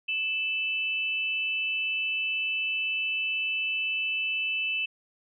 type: tone pair together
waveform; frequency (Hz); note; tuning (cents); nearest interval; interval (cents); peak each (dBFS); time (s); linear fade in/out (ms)
sine; 2633 / 2997; E7 / F#7; -3 / +22; major second; 225; -27 / -33; 0.08-4.86; 10
effects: none